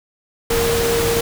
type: tone in noise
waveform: sine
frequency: 464.7 Hz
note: A#4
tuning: 5 cents flat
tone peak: -17 dBFS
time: 0.5-1.21 s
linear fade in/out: 5 ms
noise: pink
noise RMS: -21 dBFS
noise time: 0.5-1.21 s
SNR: +1 dB
effects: none